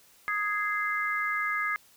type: chord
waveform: sine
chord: Ab major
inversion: second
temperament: just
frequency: 1245.9 / 1661.2 / 2077 Hz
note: Eb6 / Ab6 / C7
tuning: +2 / 0 / -13 cents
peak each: -31 dBFS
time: 0.28-1.76 s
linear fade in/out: 0 ms
effects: white hiss -59 dBFS RMS until 1.96 s